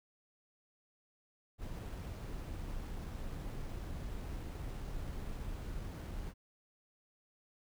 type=noise with sample-and-hold; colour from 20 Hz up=brown; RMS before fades=-42 dBFS; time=1.58-6.34 s; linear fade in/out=50 ms; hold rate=11025 Hz; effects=none